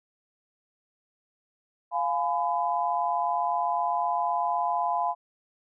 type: chord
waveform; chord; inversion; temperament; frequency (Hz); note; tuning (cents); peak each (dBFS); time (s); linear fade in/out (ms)
sine; F diminished; none; just; 698.5 / 838.1 / 1005.8; F5 / Ab5 / Cb6; 0 / +16 / +31; -28 / -29 / -28; 1.91-5.15; 50
effects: none